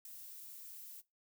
violet noise with ADSR envelope, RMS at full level -45 dBFS, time 0.05-1.02 s, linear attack 4 ms, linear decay 4 ms, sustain -6 dB, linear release 28 ms, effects noise-tail reverb RT60 0.2 s tail -19 dB re dry

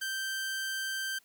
sawtooth tone, 1563 Hz, G6, 6 cents flat, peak -29 dBFS, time 0.01-1.19 s, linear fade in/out 10 ms, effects white hiss -66 dBFS RMS until 1.24 s

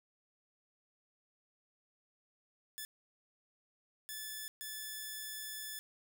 5% pulse tone bursts at uneven times, 1735 Hz, A6, 25 cents flat, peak -31 dBFS, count 3, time 2.78-2.85 / 4.09-4.48 / 4.61-5.79 s, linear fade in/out 0 ms, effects none

